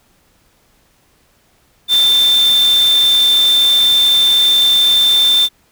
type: tone in noise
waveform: sine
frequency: 3564 Hz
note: A7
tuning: 22 cents sharp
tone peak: -8 dBFS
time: 1.88-5.49 s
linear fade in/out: 50 ms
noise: white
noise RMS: -24 dBFS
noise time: 1.88-5.49 s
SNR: +13 dB
effects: pink hiss -55 dBFS RMS until 5.71 s